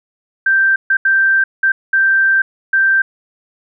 sine tone bursts at uneven times, 1568 Hz, G6, in tune, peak -9 dBFS, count 6, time 0.46-0.76 / 0.9-0.97 / 1.05-1.44 / 1.63-1.72 / 1.93-2.42 / 2.73-3.02 s, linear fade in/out 5 ms, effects none

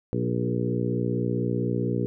harmonic tone with a mistuned harmonic, 60 Hz, B1, 49 cents flat, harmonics 2 / 3 / 4 / 5 / 6 / 7 / 8, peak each -28 / -30 / -31 / -32 / -33 / -33 / -34 dBFS, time 0.13-2.06 s, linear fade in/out 0 ms, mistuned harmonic 7, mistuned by -18 cents, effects none

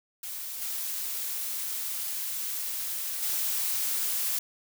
blue noise with level steps, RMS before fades -37 / -33 / -29 dBFS, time 0.23-4.39 s, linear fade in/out 5 ms, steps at 0.61 / 3.22 s, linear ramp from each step 10 ms, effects none

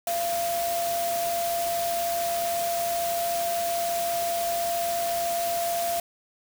sine tone in noise, 686 Hz, F5, 31 cents flat, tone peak -25 dBFS, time 0.07-6 s, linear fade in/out 2 ms, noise white, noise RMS -33 dBFS, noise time 0.07-6 s, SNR +5 dB, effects none

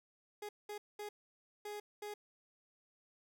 30% pulse tone bursts at uneven times, 415.8 Hz, G#4, 2 cents sharp, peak -40 dBFS, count 5, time 0.42-0.49 / 0.69-0.78 / 0.99-1.09 / 1.65-1.8 / 2.02-2.14 s, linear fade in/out 5 ms, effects none

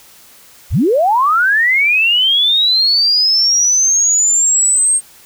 sine linear sweep, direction up, 33.72 to 8550 Hz, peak -9 dBFS, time 0.7-5.01 s, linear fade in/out 50 ms, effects white hiss -43 dBFS RMS until 5.25 s

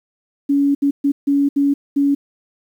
sine tone bursts at uneven times, 281.9 Hz, C#4, 29 cents sharp, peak -12 dBFS, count 6, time 0.49-0.75 / 0.82-0.91 / 1.04-1.12 / 1.27-1.49 / 1.56-1.74 / 1.96-2.15 s, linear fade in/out 10 ms, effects 8-bit

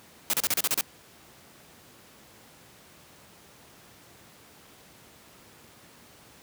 white noise bursts, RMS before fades -25 dBFS, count 8, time 0.3-0.81 s, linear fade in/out 0 ms, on 34 ms, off 34 ms, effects pink hiss -53 dBFS RMS until 6.42 s + high-pass 100 Hz 12 dB/octave

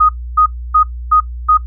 sine tone bursts, 1246 Hz, D#6, 2 cents sharp, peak -6 dBFS, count 5, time 0-1.575 s, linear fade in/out 10 ms, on 91 ms, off 280 ms, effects noise-tail reverb RT60 0.1 s tail -17 dB re dry + added 60 Hz sine -22 dBFS peak until 1.66 s

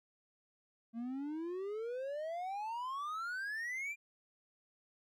triangle exponential sweep, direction up, 224.6 to 2414 Hz, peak -36 dBFS, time 0.93-3.96 s, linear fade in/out 50 ms, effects none

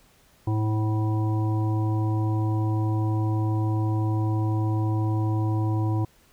harmonic tone with a mistuned harmonic, 108.5 Hz, A2, 24 cents flat, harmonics 1 / 3 / 5 / 7 / 9, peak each -22 / -29 / -42 / -38 / -37 dBFS, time 0.47-6.05 s, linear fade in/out 5 ms, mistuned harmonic 5, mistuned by -28 cents, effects pink hiss -59 dBFS RMS until 6.32 s

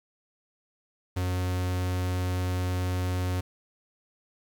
45% pulse tone, 91 Hz, F#2, 28 cents flat, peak -26 dBFS, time 1.16-3.41 s, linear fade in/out 10 ms, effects 9-bit

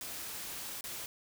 white noise with dropouts, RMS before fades -42 dBFS, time 0.01-1.06 s, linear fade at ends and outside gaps 1 ms, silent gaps 0.809-0.84 s, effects none

